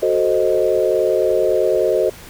sine chord, F# diminished seventh, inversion none, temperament equal, 370 / 440 / 523.3 / 622.3 Hz, F#4 / A4 / C5 / Eb5, 0 / 0 / 0 / 0 cents, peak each -19 dBFS, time 0.02-2.1 s, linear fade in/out 10 ms, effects pink hiss -39 dBFS RMS until 2.29 s

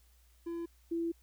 triangle / sine tone pair in turn, 337.9 / 335 Hz, E4 / E4, +43 / +28 cents, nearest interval unison, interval 15 cents, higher first, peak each -34 / -31 dBFS, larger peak second, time 0.46-0.66 / 0.91-1.12 s, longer second, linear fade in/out 10 ms, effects added 60 Hz sine -62 dBFS peak until 1.22 s + white hiss -70 dBFS RMS until 1.22 s

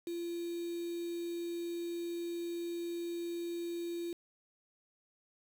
sine tone with quantisation, 342.2 Hz, F4, 35 cents flat, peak -36 dBFS, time 0.07-4.13 s, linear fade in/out 2 ms, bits 8, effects none

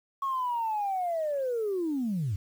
sine linear sweep, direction down, 1105 to 87.31 Hz, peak -26 dBFS, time 0.22-2.36 s, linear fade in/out 5 ms, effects tanh soft clip ceiling -23 dBFS + 9-bit

